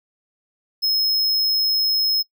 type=tone; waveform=square; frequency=5160 Hz; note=E8; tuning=38 cents flat; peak=-17 dBFS; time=0.82-2.23 s; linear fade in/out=20 ms; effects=noise-tail reverb RT60 0.1 s tail -25 dB re dry